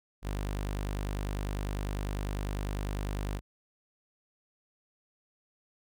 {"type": "tone", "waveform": "sawtooth", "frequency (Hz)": 50, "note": "G1", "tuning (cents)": 35, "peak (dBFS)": -28, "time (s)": [0.22, 3.41], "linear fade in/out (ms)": 50, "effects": []}